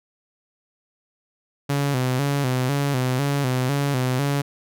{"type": "tone with vibrato", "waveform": "sawtooth", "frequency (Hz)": 134.4, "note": "C3", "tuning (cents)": 47, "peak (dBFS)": -16, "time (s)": [1.69, 4.42], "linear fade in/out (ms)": 10, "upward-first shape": "square", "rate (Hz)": 2, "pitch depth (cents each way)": 90, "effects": []}